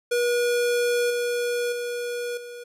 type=tone with level steps; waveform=square; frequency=482.3 Hz; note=B4; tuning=41 cents flat; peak=-21 / -24 / -28 / -37 dBFS; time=0.11-2.64 s; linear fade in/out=10 ms; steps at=1.1 / 1.72 / 2.37 s; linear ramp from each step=5 ms; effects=resampled to 32000 Hz